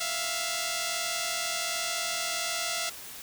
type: tone pair together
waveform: 5% pulse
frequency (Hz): 661 / 702.3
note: E5 / F5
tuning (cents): +5 / +10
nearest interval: minor second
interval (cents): 105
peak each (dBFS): -21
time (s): 0-2.9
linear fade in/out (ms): 10
effects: white hiss -43 dBFS RMS until 3.22 s